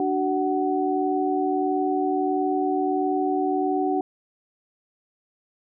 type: tone cluster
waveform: sine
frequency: 294.8 / 376.3 / 748 Hz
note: D4 / F#4 / F#5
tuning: +7 / +29 / +19 cents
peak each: -25 dBFS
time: 0-4.01 s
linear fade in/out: 2 ms
effects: none